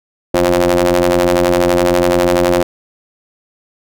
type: ring-modulated tone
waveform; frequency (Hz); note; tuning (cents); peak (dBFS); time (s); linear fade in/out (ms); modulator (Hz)
sawtooth; 89; F2; +33; -3; 0.34-2.63; 5; 439
effects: none